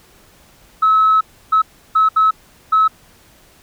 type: tone bursts at uneven times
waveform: sine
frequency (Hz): 1293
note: E6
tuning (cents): -34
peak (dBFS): -8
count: 5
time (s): 0.82-1.21 / 1.52-1.62 / 1.95-2.09 / 2.16-2.31 / 2.72-2.88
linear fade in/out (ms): 10
effects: tanh soft clip ceiling -5 dBFS + pink hiss -49 dBFS RMS until 3.62 s